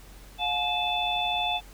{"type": "tone cluster", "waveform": "sine", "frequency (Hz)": [717, 850, 2614, 3498], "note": ["F5", "G#5", "E7", "A7"], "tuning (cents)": [45, 40, -15, -11], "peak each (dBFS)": [-29, -32, -32, -29], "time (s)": [0.38, 1.61], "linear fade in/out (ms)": 50, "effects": ["added 46 Hz sine -47 dBFS peak until 1.73 s", "pink hiss -52 dBFS RMS until 1.73 s"]}